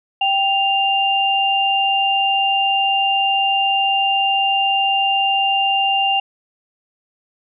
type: tone pair together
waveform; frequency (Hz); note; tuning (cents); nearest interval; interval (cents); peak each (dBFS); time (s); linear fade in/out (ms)
sine; 784 / 2794; G5 / F7; 0 / 0; octave + minor seventh; 2200; -17 / -17; 0.21-6.2; 5
effects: none